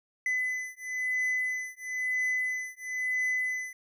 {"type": "beating tone pair", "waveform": "triangle", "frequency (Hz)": [2011, 2012], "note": ["B6", "B6"], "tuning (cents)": [31, 32], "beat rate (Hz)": 1, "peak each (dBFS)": -30, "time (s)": [0.26, 3.73], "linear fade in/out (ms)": 2, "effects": []}